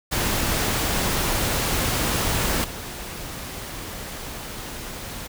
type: noise with level steps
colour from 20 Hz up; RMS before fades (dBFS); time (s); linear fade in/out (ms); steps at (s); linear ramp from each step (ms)
pink; -23 / -34; 0.11-5.28; 20; 2.64; 2
effects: none